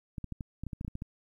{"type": "clicks", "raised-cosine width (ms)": 5, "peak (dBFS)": -25, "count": 12, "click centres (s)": [0.182, 0.243, 0.323, 0.408, 0.636, 0.667, 0.732, 0.811, 0.848, 0.88, 0.954, 1.021], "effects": ["11-bit"]}